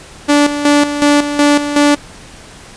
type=tone with tremolo; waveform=sawtooth; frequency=290.9 Hz; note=D4; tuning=16 cents flat; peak=-3 dBFS; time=0.28-1.96 s; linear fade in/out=20 ms; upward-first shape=square; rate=2.7 Hz; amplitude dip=65%; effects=pink hiss -36 dBFS RMS until 2.76 s + resampled to 22050 Hz